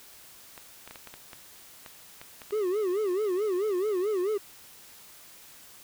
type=clicks; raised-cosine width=0.3 ms; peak=-27 dBFS; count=11; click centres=0.578 / 0.876 / 0.91 / 0.958 / 1.073 / 1.14 / 1.332 / 1.862 / 2.215 / 2.418 / 2.508 s
type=tone with vibrato; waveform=triangle; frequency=393.4 Hz; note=G4; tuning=6 cents sharp; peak=-23 dBFS; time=2.52-4.38 s; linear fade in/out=10 ms; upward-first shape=sine; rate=4.6 Hz; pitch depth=180 cents each way
effects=white hiss -51 dBFS RMS until 5.83 s